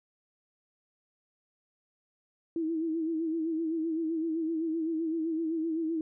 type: tone with vibrato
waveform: sine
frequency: 323.9 Hz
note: E4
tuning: 30 cents flat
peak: -28 dBFS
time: 2.56-6.01 s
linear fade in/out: 2 ms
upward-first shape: sine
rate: 7.8 Hz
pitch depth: 60 cents each way
effects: none